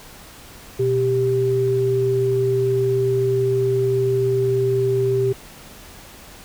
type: tone pair together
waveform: sine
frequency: 123.47 / 392 Hz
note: B2 / G4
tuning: 0 / 0 cents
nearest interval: octave + minor sixth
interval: 2000 cents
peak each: -22 / -17 dBFS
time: 0.79-5.33 s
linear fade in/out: 10 ms
effects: pink hiss -42 dBFS RMS until 6.44 s